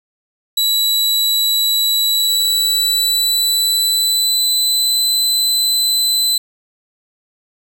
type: tone with pitch glide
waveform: sawtooth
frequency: 3930 to 4024 Hz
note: B7 to B7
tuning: -9 to +32 cents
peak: -10 dBFS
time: 0.57-6.38 s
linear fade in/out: 5 ms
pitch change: +41 cents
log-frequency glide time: 2.09-5.04 s
effects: 7-bit